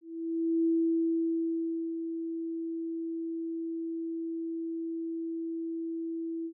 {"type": "tone with ADSR envelope", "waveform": "sine", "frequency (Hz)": 329.6, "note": "E4", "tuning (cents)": 0, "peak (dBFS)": -23, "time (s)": [0.01, 6.53], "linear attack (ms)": 640, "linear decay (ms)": 1300, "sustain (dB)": -9, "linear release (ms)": 73, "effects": []}